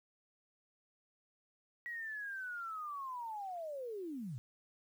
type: linear sweep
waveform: sine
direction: down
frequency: 1928 to 110 Hz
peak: -40 dBFS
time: 1.86-4.38 s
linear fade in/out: 0 ms
effects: 11-bit